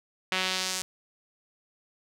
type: tone with band-pass filter sweep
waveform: sawtooth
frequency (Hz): 186.4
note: F#3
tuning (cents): +13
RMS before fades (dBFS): -30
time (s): 0.32-0.82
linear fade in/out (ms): 0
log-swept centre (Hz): 2600 to 7400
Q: 1.3
effects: none